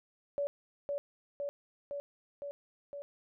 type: tone with echo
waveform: sine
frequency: 570 Hz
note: C#5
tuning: 48 cents sharp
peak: -30 dBFS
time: 0.38-0.47 s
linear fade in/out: 0 ms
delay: 510 ms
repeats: 5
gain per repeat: -2 dB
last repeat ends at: 3.02 s
effects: none